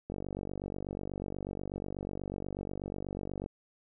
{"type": "click train", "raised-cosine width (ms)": 2, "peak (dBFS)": -24, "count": 163, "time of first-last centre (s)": [0.1, 3.461], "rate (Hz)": 48.2, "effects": []}